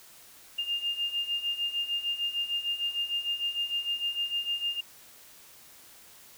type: beating tone pair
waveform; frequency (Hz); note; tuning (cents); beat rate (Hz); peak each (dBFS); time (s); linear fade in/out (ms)
sine; 2808 / 2814.6; F7 / F7; +9 / +13; 6.6; -34 / -30; 0.58-4.81; 10
effects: white hiss -53 dBFS RMS until 6.37 s